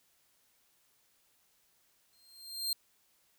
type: tone with exponential growth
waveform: sawtooth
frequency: 4186 Hz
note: C8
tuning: in tune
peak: -26 dBFS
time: 2.13-2.73 s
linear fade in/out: 2 ms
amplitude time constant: 130 ms
effects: white hiss -71 dBFS RMS until 3.38 s